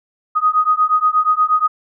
sine beating tone pair, 1244.5 / 1252.9 Hz, D#6 / D#6, 0 / +12 cents, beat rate 8.4 Hz, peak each -15 dBFS, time 0.35-1.68 s, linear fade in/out 20 ms, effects none

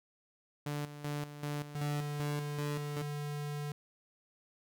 sawtooth tone with tremolo, 146.6 Hz, D3, 3 cents flat, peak -31 dBFS, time 0.66-3.02 s, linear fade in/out 5 ms, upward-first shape square, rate 2.6 Hz, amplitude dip 70%
square tone, 146.7 Hz, D3, 2 cents flat, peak -37 dBFS, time 1.75-3.72 s, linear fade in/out 2 ms
effects none

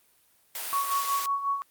white high-pass noise, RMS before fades -34 dBFS, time 0.55-1.26 s, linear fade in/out 2 ms, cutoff 590 Hz, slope 12 dB/octave
sine tone with tremolo, 1116 Hz, C#6, 11 cents sharp, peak -23 dBFS, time 0.73-1.62 s, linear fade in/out 0 ms, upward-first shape sine, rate 5.5 Hz, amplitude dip 65%
effects white hiss -64 dBFS RMS until 1.7 s + Opus 32 kbps

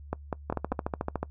two click trains, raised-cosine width 1 ms, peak -15 / -15 dBFS, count 4 / 11, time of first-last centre 0.13-0.723 / 0.5-1.23 s, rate 5.06 / 13.7 Hz, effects noise-tail reverb RT60 0.1 s tail -23 dB re dry + added 72 Hz sine -43 dBFS peak until 1.3 s

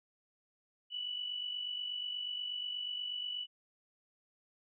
sine tone with amplitude modulation, 2960 Hz, F#7, in tune, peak -34 dBFS, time 0.9-3.47 s, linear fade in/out 50 ms, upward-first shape sine, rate 48.3 Hz, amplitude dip 55%, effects none

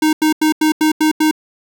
square tone bursts, 310 Hz, D#4, 6 cents flat, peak -11 dBFS, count 7, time 0.02-1.312 s, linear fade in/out 5 ms, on 110 ms, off 87 ms, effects none

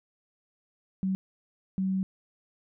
sine tone bursts at uneven times, 190 Hz, F#3, 46 cents sharp, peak -25 dBFS, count 2, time 1.03-1.15 / 1.78-2.03 s, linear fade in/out 0 ms, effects none

